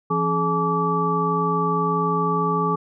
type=tone cluster; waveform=sine; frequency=169 / 270.6 / 424.3 / 857 / 1157 Hz; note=E3 / C#4 / G#4 / A5 / D6; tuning=+43 / -42 / +37 / -46 / -26 cents; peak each=-24 / -31 / -25 / -28 / -22 dBFS; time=0.1-2.76 s; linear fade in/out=10 ms; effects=none